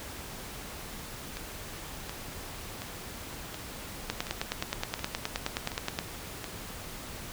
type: two click trains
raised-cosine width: 0.2 ms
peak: -12 / -20 dBFS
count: 19 / 8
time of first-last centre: 4.1-5.989 / 1.37-6.442 s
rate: 9.53 / 1.38 Hz
effects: pink hiss -42 dBFS RMS until 7.32 s